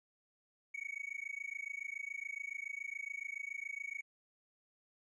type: tone with amplitude modulation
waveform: triangle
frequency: 2235 Hz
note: C#7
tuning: 14 cents sharp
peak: -34 dBFS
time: 0.74-4.02 s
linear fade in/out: 10 ms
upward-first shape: sine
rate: 27.1 Hz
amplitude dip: 100%
effects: tanh soft clip ceiling -33 dBFS + resampled to 24000 Hz